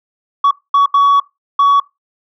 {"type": "tone bursts at uneven times", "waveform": "sine", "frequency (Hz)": 1127, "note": "C#6", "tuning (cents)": 28, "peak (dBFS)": -4, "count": 4, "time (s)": [[0.44, 0.51], [0.74, 0.86], [0.94, 1.2], [1.59, 1.8]], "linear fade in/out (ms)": 5, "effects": ["noise-tail reverb RT60 0.2 s tail -20 dB re dry", "tanh soft clip ceiling -6 dBFS"]}